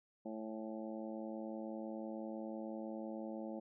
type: harmonic tone with a mistuned harmonic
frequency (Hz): 110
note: A2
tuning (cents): 0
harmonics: 2 / 3 / 4 / 5 / 6 / 7 / 8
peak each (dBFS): -45 / -47 / -57 / -48 / -54 / -56 / -58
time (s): 0.25-3.6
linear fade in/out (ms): 10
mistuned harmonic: 8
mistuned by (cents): -48
effects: none